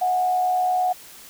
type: tone with frequency modulation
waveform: sine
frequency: 732 Hz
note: F#5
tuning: 19 cents flat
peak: -18 dBFS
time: 0.01-0.93 s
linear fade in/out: 10 ms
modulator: 79.7 Hz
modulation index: 0.35
effects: white hiss -44 dBFS RMS until 1.29 s